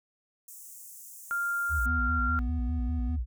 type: high-pass noise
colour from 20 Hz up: pink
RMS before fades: -47 dBFS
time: 0.48-1.86 s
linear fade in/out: 2 ms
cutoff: 6600 Hz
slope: 48 dB/octave
type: tone with pitch glide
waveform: sine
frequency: 1396.9 to 1381.7 Hz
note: F6 to F6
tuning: 0 to -19 cents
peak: -27 dBFS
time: 1.31-2.39 s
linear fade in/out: 0 ms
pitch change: -19 cents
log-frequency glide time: 1.87-2.16 s
type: tone with vibrato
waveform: sine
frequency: 67.3 Hz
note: C2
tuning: 49 cents sharp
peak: -27 dBFS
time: 1.69-3.26 s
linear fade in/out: 50 ms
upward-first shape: square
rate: 5 Hz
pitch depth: 230 cents each way
type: tone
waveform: triangle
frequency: 246.9 Hz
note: B3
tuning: in tune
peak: -33 dBFS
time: 1.85-3.17 s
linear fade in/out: 20 ms
effects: none